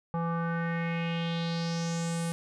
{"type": "tone with low-pass filter sweep", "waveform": "square", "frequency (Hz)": 167.6, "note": "E3", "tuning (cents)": 29, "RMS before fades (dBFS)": -31, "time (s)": [0.14, 2.32], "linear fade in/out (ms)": 0, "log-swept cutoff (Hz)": [1000, 10000], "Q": 3.6, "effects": []}